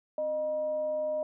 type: tone with frequency modulation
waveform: sine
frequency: 613 Hz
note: D#5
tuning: 26 cents flat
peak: -28 dBFS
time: 0.18-1.23 s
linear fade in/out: 2 ms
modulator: 348 Hz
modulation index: 0.22
effects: none